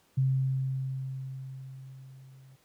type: tone with level ramp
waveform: sine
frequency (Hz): 132.5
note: C3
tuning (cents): +22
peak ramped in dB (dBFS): -21 to -51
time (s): 0.17-2.56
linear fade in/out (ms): 10
effects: pink hiss -66 dBFS RMS until 2.64 s + high-pass 80 Hz 12 dB/octave